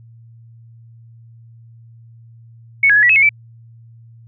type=tone with pitch steps; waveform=sine; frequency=2213 / 1664 / 1698 / 1943 / 2578 / 2180 / 2318 Hz; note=C#7 / G#6 / G#6 / B6 / E7 / C#7 / D7; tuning=-3 / +3 / +38 / -29 / -39 / -29 / -23 cents; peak=-8 dBFS; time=2.83-3.292 s; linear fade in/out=5 ms; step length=66 ms; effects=added 115 Hz sine -40 dBFS peak until 4.27 s